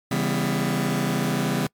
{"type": "chord", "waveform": "sawtooth", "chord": "C# half-diminished seventh", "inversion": "none", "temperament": "just", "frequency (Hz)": [138.59, 166.31, 199.57, 249.5], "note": ["C#3", "E3", "G3", "B3"], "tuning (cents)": [0, 16, 31, 18], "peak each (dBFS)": -23, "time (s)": [0.11, 1.67], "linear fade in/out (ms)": 5, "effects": ["noise-tail reverb RT60 0.1 s tail -25 dB re dry", "MP3 96 kbps"]}